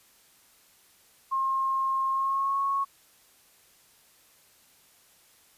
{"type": "tone with pitch glide", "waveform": "sine", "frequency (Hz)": [1069, 1101.6], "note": ["C6", "C#6"], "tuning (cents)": [37, -11], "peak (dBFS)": -24, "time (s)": [1.31, 2.85], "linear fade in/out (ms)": 20, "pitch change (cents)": 52, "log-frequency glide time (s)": [2.1, 2.59], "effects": ["white hiss -60 dBFS RMS until 5.57 s", "resampled to 32000 Hz"]}